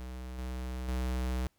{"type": "tone with level steps", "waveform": "square", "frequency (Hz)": 63.1, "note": "B1", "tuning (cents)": 38, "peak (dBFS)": [-40, -36, -31], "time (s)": [0, 1.47], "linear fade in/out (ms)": 0, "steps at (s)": [0.38, 0.88], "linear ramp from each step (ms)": 5, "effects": ["pink hiss -74 dBFS RMS until 1.58 s"]}